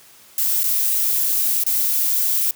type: noise with dropouts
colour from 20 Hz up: violet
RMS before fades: -19 dBFS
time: 0.38-2.51 s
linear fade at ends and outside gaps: 2 ms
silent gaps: 0.634-0.64 / 1.637-1.664 s
effects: white hiss -48 dBFS RMS until 2.55 s + high-pass 60 Hz 12 dB/octave